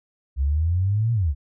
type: exponential two-way sweep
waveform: sine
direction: up then down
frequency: 65 to 119.4 to 65 Hz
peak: -18 dBFS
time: 0.36-1.35 s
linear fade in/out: 50 ms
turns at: 1.13 s
effects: none